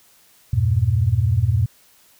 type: chord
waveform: sine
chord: E diminished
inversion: none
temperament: just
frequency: 82.41 / 98.89 / 118.67 Hz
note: E2 / G2 / Bb2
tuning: 0 / +16 / +31 cents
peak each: -22 / -19 / -18 dBFS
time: 0.53-1.66 s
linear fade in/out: 5 ms
effects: white hiss -54 dBFS RMS until 2.19 s